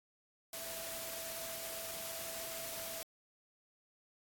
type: tone in noise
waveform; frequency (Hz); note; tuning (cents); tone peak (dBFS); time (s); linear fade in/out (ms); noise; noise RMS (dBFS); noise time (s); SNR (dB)
sine; 661; E5; +5; -49; 0.53-3.03; 2; white; -44; 0.53-3.03; -8
effects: AAC 64 kbps